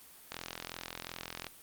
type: click train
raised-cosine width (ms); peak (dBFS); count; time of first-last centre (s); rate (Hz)
0.2; -21; 50; 0.32-1.468; 42.7
effects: white hiss -55 dBFS RMS until 1.62 s + Opus 32 kbps